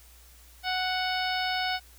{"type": "harmonic tone", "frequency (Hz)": 740, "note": "F#5", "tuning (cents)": 0, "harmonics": [1, 2, 3, 4, 5, 6, 7], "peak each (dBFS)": [-30, -33, -35, -36, -37, -38, -38], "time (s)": [0.63, 1.8], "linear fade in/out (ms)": 50, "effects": ["added 60 Hz sine -53 dBFS peak until 1.98 s", "white hiss -56 dBFS RMS until 1.98 s"]}